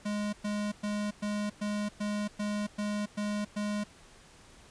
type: tone bursts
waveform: square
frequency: 207.7 Hz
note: G#3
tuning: in tune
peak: -31 dBFS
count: 10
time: 0.05-3.84 s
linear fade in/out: 10 ms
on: 280 ms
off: 110 ms
effects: pink hiss -56 dBFS RMS until 4.7 s + resampled to 22050 Hz